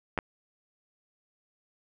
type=clicks; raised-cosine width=0.5 ms; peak=-14 dBFS; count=2; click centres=0.177 / 0.188 s; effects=none